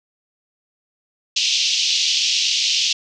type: band-pass noise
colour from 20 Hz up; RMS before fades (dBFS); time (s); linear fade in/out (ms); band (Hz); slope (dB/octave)
pink; -19; 1.36-2.93; 5; 2700 to 6200; 48
effects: none